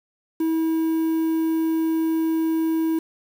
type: tone with quantisation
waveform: triangle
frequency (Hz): 323.1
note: E4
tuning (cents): -35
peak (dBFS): -17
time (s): 0.4-2.99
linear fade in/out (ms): 5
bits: 7
effects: none